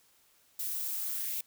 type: noise with high-pass filter sweep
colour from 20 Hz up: violet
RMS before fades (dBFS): -35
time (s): 0.59-1.41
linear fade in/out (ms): 5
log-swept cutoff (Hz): 310 to 2600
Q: 2.5
effects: white hiss -66 dBFS RMS until 1.46 s